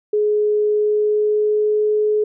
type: tone with pitch glide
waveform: sine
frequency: 420.6 to 424.3 Hz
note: G#4 to G#4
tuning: +22 to +37 cents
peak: -14 dBFS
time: 0.13-2.24 s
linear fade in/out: 5 ms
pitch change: +15 cents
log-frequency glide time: 0.6-1.9 s
effects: none